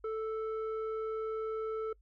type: tone with low-pass filter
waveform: square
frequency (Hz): 440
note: A4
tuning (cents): 0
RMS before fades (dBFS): -36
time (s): 0.04-1.93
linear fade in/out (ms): 5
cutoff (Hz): 1000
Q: 9.2
effects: noise-tail reverb RT60 0.1 s tail -26 dB re dry + added 50 Hz sine -61 dBFS peak until 2.01 s